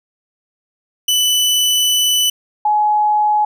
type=tone pair in turn; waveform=sawtooth / sine; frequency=2986 / 843.5 Hz; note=F#7 / G#5; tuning=+15 / +27 cents; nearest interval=octave + minor seventh; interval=2188 cents; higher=first; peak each=-9 / -11 dBFS; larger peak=first; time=1.08-2.3 / 2.65-3.45 s; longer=first; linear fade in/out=5 ms; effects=none